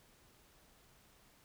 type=silence; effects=pink hiss -66 dBFS RMS until 1.44 s